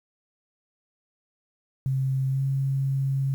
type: tone with pitch glide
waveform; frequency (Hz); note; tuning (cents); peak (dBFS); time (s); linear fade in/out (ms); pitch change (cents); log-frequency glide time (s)
sine; 133.2 to 135.76; C3 to C#3; +31 to -36; -22; 1.86-3.34; 0; +33; 2.29-2.42
effects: 9-bit